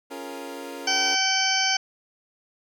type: chord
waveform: 25% pulse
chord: Bb minor seventh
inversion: first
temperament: equal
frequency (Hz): 277.2 / 349.2 / 415.3 / 466.2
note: Db4 / F4 / Ab4 / Bb4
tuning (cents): 0 / 0 / 0 / 0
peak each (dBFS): -34 / -37 / -40 / -35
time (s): 0.1-1.16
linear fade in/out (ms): 20
type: harmonic tone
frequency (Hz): 767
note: G5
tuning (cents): -38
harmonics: 1 / 2 / 3 / 4 / 6 / 7 / 8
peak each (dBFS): -28 / -28 / -28 / -28 / -28 / -28 / -28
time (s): 0.87-1.77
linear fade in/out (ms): 5
effects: none